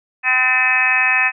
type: harmonic tone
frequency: 255.8 Hz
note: C4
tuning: 39 cents flat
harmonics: 3 / 4 / 5 / 6 / 7 / 8 / 9 / 10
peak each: -25 / -26 / -27 / -28 / -17 / -24 / -24 / -16 dBFS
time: 0.23-1.32 s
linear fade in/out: 50 ms
effects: none